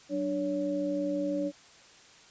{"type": "tone cluster", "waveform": "sine", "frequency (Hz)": [188.6, 295.1, 563], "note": ["F#3", "D4", "C#5"], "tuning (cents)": [33, 8, 27], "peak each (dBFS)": [-39, -30, -32], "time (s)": [0.09, 1.52], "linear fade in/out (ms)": 50, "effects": ["white hiss -55 dBFS RMS until 2.3 s", "resampled to 16000 Hz"]}